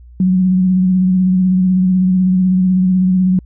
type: tone with vibrato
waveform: sine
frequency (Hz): 185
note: F#3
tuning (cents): 0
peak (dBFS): -9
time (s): 0.2-3.39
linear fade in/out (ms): 2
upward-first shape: sine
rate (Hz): 16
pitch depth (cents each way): 30
effects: added 60 Hz sine -36 dBFS peak until 3.45 s